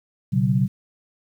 sine tone cluster, 122.3 / 138.5 / 189.1 Hz, B2 / C#3 / F#3, -16 / -1 / +38 cents, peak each -21 dBFS, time 0.32-0.68 s, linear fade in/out 20 ms, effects 9-bit

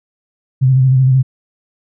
sine tone with vibrato, 130.81 Hz, C3, in tune, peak -7 dBFS, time 0.61-1.23 s, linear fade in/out 20 ms, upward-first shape square, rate 13 Hz, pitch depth 33 cents each way, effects none

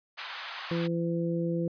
pink band-pass noise, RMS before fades -40 dBFS, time 0.17-0.88 s, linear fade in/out 20 ms, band 900 to 4400 Hz, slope 24 dB/octave
harmonic tone, 169 Hz, E3, 43 cents sharp, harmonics 1 / 2 / 3, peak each -29 / -32 / -34 dBFS, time 0.71-1.68 s, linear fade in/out 2 ms
effects resampled to 11025 Hz

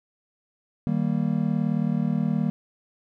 triangle chord, Eb major, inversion none, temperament just, 155.56 / 194.45 / 233.3 Hz, Eb3 / G3 / Bb3, 0 / -14 / +2 cents, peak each -24 dBFS, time 0.87-2.5 s, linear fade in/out 0 ms, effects none

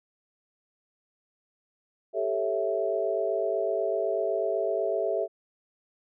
sine chord, A dominant seventh, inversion third, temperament equal, 392 / 440 / 554.4 / 659.3 Hz, G4 / A4 / C#5 / E5, 0 / 0 / 0 / 0 cents, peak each -31 / -31 / -33 / -28 dBFS, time 2.13-5.28 s, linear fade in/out 50 ms, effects none

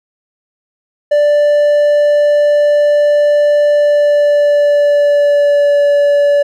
triangle tone with pitch glide, 587.3 to 575.5 Hz, D5 to D5, 0 to -35 cents, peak -5 dBFS, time 1.11-6.43 s, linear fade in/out 10 ms, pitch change -35 cents, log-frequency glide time 3.71-5.83 s, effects none

